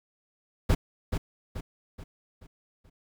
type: noise with echo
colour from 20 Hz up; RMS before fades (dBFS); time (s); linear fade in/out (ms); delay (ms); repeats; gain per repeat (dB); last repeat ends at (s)
brown; -21; 0.69-0.75; 10; 430; 5; -7; 2.9
effects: none